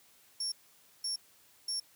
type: tone bursts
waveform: 35% pulse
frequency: 5490 Hz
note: F8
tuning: 31 cents flat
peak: -30 dBFS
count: 3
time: 0.4-1.8 s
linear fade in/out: 5 ms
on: 120 ms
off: 520 ms
effects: white hiss -63 dBFS RMS until 1.95 s + high-pass 60 Hz 12 dB/octave